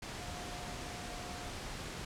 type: tone in noise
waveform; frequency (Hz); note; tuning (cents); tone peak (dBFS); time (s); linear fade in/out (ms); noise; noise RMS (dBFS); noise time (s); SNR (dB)
sine; 714; F5; +38; -49; 0.2-1.5; 5; pink; -43; 0.02-2.05; -9
effects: low-pass 8000 Hz 12 dB/octave